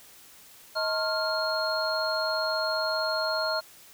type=tone cluster; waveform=sine; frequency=634 / 899 / 1072 / 1399 / 4257 Hz; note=D#5 / A5 / C6 / F6 / C8; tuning=+32 / +37 / +42 / +3 / +29 cents; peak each=-29 / -37 / -36 / -31 / -31 dBFS; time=0.75-3.61 s; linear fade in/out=20 ms; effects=white hiss -52 dBFS RMS until 3.93 s